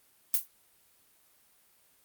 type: noise with exponential decay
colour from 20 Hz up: violet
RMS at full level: -20 dBFS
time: 0.34-0.47 s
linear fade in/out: 1 ms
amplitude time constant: 27 ms
effects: white hiss -65 dBFS RMS until 2.04 s + Opus 32 kbps